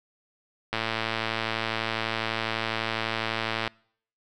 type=click train; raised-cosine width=0.3 ms; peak=-11 dBFS; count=331; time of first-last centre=0.73-3.676 s; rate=112 Hz; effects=noise-tail reverb RT60 0.6 s tail -26 dB re dry